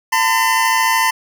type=tone pair together; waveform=25% pulse; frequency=901.8 / 1015 Hz; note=A5 / B5; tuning=+42 / +47 cents; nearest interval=major second; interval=205 cents; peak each=-12 dBFS; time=0.12-1.11 s; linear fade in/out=10 ms; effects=none